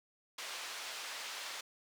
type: band-pass noise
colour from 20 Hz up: white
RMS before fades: -44 dBFS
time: 0.38-1.61 s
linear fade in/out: 5 ms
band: 660 to 4900 Hz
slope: 12 dB/octave
effects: none